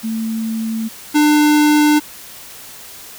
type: tone pair in turn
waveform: sine / square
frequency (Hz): 223.5 / 299.2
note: A3 / D4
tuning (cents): +27 / +32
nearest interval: perfect fourth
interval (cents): 505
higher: second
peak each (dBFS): -18 / -10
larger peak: second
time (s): 0.03-0.89 / 1.14-2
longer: neither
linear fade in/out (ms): 20
effects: white hiss -36 dBFS RMS until 3.18 s